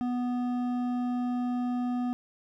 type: tone with hard clipping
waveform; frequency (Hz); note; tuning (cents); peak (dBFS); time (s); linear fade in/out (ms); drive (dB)
sine; 246.4; B3; -4; -29; 0.01-2.13; 0; 9
effects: none